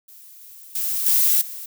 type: noise with level steps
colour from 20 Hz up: violet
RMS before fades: -45 / -43 / -24 / -17 / -34 dBFS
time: 0.08-1.66 s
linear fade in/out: 5 ms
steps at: 0.41 / 0.75 / 1.06 / 1.41 s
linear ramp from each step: 5 ms
effects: none